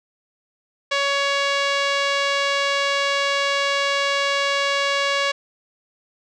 5% pulse tone with low-pass filter, 560 Hz, C#5, 18 cents sharp, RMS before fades -21 dBFS, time 0.91-5.32 s, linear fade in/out 10 ms, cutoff 3600 Hz, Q 0.56, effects none

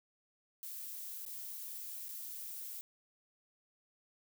violet noise with dropouts, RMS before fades -45 dBFS, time 0.63-2.81 s, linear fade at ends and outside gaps 0 ms, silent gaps 1.252-1.263 / 2.084-2.09 s, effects none

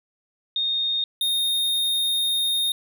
sine / square tone pair in turn, 3689 / 3689 Hz, A#7 / A#7, -19 / -19 cents, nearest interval unison, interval 0 cents, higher neither, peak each -21 dBFS, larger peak neither, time 0.56-1.04 / 1.21-2.72 s, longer second, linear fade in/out 2 ms, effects none

